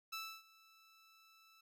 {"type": "tone with ADSR envelope", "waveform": "15% pulse", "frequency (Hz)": 1318.5, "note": "E6", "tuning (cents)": 0, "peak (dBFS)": -35, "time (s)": [0.12, 1.61], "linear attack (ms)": 13, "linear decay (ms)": 290, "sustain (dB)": -23, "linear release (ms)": 5, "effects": []}